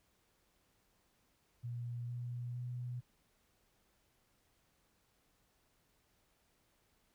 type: tone with pitch steps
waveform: sine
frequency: 119.9 / 121.5 / 123.13 Hz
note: A#2 / B2 / B2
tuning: +49 / -28 / -5 cents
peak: -39 dBFS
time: 1.63-3.01 s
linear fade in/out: 20 ms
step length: 460 ms
effects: pink hiss -75 dBFS RMS until 7.14 s